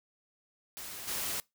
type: noise with level steps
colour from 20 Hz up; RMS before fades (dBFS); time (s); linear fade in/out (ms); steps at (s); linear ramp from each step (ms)
white; -43 / -35; 0.77-1.4; 0; 1.07; 20
effects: noise-tail reverb RT60 0.2 s tail -23 dB re dry